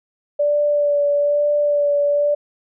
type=tone with vibrato; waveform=sine; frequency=582 Hz; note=D5; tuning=16 cents flat; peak=-14 dBFS; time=0.39-2.35 s; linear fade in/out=10 ms; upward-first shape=sine; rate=1.1 Hz; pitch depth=17 cents each way; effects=none